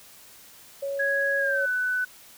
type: tone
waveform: sine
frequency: 556 Hz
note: C#5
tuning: 5 cents sharp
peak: -27 dBFS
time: 0.82-1.66 s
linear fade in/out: 10 ms
type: tone with pitch glide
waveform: sine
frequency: 1661.2 to 1497.2 Hz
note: G#6 to F#6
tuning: 0 to +20 cents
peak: -23 dBFS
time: 0.99-2.05 s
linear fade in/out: 10 ms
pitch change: -180 cents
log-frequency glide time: 1.39-1.65 s
effects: white hiss -50 dBFS RMS until 2.37 s